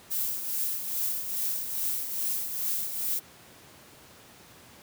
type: noise with tremolo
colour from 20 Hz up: violet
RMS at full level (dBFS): -28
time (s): 0.1-3.2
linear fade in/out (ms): 20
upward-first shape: triangle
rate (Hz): 2.4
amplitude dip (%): 60
effects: pink hiss -52 dBFS RMS until 4.82 s + high-pass 100 Hz 12 dB/octave